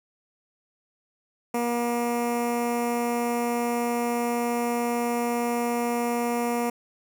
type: tone with notch filter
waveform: 15% pulse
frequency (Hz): 238.3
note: A#3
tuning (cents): +38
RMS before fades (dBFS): -26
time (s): 1.54-6.7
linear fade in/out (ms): 5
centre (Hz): 3900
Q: 0.96
effects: none